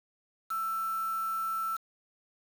sine tone with quantisation, 1331 Hz, E6, 16 cents sharp, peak -30 dBFS, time 0.5-1.77 s, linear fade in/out 10 ms, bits 7, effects none

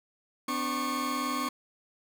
40% pulse tone cluster, 254.1 / 293.6 / 1097 / 1201 Hz, B3 / D4 / C#6 / D6, +49 / 0 / -18 / +38 cents, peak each -34 / -36 / -31 / -38 dBFS, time 0.48-1.49 s, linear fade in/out 5 ms, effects none

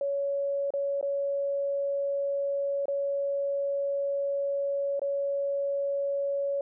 sine tone with dropouts, 560 Hz, C#5, 18 cents sharp, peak -26 dBFS, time 0.01-6.61 s, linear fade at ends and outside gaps 2 ms, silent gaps 0.705-0.737 / 1.012-1.027 / 2.856-2.882 / 4.995-5.017 s, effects none

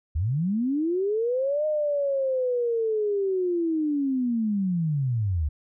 sine linear two-way sweep, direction up then down, 69 to 617 to 69 Hz, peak -22 dBFS, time 0.15-5.49 s, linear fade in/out 10 ms, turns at 1.66 s, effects none

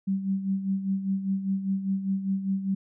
sine tone with tremolo, 193.6 Hz, G3, 21 cents flat, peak -22 dBFS, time 0.07-2.75 s, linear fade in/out 10 ms, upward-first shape sine, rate 5 Hz, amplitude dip 65%, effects none

